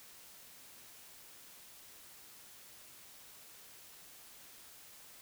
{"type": "silence", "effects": ["white hiss -56 dBFS RMS until 5.21 s"]}